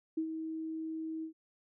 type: tone with ADSR envelope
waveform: sine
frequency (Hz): 319.8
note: D#4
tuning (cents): +48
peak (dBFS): -29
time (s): 0.17-1.33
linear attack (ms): 8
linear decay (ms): 82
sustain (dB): -7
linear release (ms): 98
effects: none